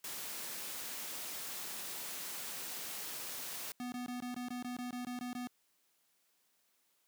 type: noise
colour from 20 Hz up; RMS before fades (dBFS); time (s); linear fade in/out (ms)
white; -43; 0.04-3.72; 2
type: tone bursts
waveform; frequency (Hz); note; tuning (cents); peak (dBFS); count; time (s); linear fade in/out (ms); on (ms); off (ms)
square; 246.7; B3; -2; -39; 12; 3.8-5.471; 0; 120; 21
effects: white hiss -75 dBFS RMS until 7.07 s + high-pass 150 Hz 12 dB/octave